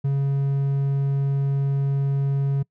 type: tone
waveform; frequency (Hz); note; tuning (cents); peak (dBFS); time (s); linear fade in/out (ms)
triangle; 138.59; C#3; 0; -17; 0.04-2.63; 10
effects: noise-tail reverb RT60 0.1 s tail -25 dB re dry